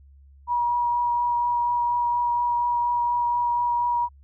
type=tone with vibrato; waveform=sine; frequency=960 Hz; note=B5; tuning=49 cents flat; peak=-20 dBFS; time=0.47-4.09 s; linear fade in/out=50 ms; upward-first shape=triangle; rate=4.2 Hz; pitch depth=12 cents each way; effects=added 69 Hz sine -48 dBFS peak until 4.23 s